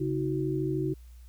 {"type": "tone cluster", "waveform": "sine", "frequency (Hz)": [137.7, 318.8, 372.1], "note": ["C#3", "D#4", "F#4"], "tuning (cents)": [-11, 42, 10], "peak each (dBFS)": -31, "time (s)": [0, 0.94], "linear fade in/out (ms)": 10, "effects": ["added 60 Hz sine -46 dBFS peak until 1.28 s", "white hiss -65 dBFS RMS until 1.28 s"]}